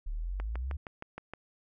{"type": "exponential sweep", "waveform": "sine", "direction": "up", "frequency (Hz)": [34.79, 73.42], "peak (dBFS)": -32, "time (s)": [0.06, 0.77], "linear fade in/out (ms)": 10}
{"type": "click train", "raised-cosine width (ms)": 0.5, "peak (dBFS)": -25, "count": 7, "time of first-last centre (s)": [0.4, 1.336], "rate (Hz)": 6.41}
{"effects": []}